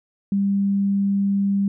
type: tone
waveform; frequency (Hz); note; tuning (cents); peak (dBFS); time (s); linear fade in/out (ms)
sine; 198.5; G3; +22; -17; 0.32-1.68; 2
effects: none